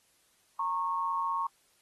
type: tone pair together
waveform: sine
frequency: 921 / 1096.7 Hz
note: A#5 / C#6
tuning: -21 / -19 cents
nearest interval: minor third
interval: 302 cents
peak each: -33 / -30 dBFS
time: 0.59-1.47 s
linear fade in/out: 5 ms
effects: white hiss -68 dBFS RMS until 1.81 s + AAC 32 kbps